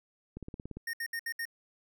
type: click train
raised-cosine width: 3 ms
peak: -28 dBFS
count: 8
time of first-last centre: 0.37-0.77 s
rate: 17.5 Hz
type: tone bursts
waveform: square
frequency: 1843 Hz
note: A#6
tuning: 20 cents flat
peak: -34 dBFS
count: 5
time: 0.87-1.454 s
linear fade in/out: 5 ms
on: 64 ms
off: 66 ms
effects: none